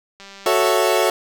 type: click train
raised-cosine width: 0.2 ms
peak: -23 dBFS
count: 97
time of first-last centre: 0.2-0.687 s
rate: 197 Hz
type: chord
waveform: 30% pulse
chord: F# minor seventh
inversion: none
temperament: equal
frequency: 370 / 440 / 554.4 / 659.3 Hz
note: F#4 / A4 / C#5 / E5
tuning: 0 / 0 / 0 / 0 cents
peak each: -18 dBFS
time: 0.46-1.1 s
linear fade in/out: 2 ms
effects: none